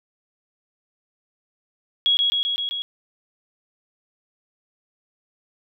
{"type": "tone with echo", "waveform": "sine", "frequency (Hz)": 3322, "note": "G#7", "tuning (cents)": 0, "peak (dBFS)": -15, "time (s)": [2.06, 2.17], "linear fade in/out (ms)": 0, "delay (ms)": 130, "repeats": 5, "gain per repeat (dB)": -2, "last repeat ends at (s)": 2.82, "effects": []}